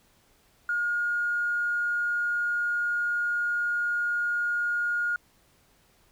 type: tone with tanh clipping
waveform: triangle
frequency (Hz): 1428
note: F6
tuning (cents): +38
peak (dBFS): -24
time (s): 0.69-5.16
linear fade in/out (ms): 2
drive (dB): 2
effects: pink hiss -63 dBFS RMS until 6.11 s